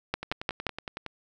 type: two click trains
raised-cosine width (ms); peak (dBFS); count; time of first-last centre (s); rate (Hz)
0.3; -11 / -19; 4 / 10; 0.14-0.667 / 0.23-1.063; 5.69 / 10.8
effects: none